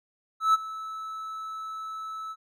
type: tone with ADSR envelope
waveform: triangle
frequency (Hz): 1306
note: E6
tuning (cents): -17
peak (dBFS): -14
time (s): 0.4-2.36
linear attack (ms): 140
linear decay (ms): 24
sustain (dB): -18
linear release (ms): 49
effects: none